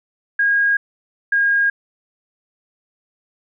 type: tone pair in turn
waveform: sine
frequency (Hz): 1633 / 1626.6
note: G#6 / G#6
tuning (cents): -30 / -36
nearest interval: unison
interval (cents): 6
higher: first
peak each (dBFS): -13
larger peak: neither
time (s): 0.39-0.77 / 1.32-1.7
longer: neither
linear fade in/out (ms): 5
effects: none